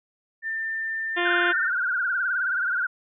sine tone with pitch glide, 1792 to 1806.6 Hz, A6 to A6, +31 to +45 cents, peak -26 dBFS, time 0.42-1.71 s, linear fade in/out 50 ms, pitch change +14 cents, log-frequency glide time 1.05-1.53 s
harmonic tone, 349.2 Hz, F4, in tune, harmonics 1 / 2 / 3 / 4 / 5 / 6 / 7 / 8 / 9 / 10, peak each -27 / -30 / -32 / -33 / -34 / -35 / -35 / -36 / -37 / -37 dBFS, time 1.16-1.53 s, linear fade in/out 20 ms
sine tone with vibrato, 1480 Hz, F#6, in tune, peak -22 dBFS, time 1.25-2.87 s, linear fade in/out 10 ms, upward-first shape triangle, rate 19 Hz, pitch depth 130 cents each way
effects none

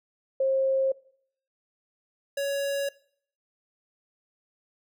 sine / square tone pair in turn, 534 / 559.3 Hz, C5 / C#5, +35 / +15 cents, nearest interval minor second, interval 80 cents, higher second, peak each -21 / -27 dBFS, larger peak first, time 0.4-0.92 / 2.37-2.89 s, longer neither, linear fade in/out 5 ms, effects noise-tail reverb RT60 0.6 s tail -21 dB re dry

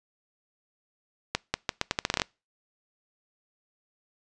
accelerating click train, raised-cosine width 0.2 ms, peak -7 dBFS, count 12, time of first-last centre 1.35-2.218 s, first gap 190 ms, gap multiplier 0.8, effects noise-tail reverb RT60 0.3 s tail -26 dB re dry + resampled to 22050 Hz

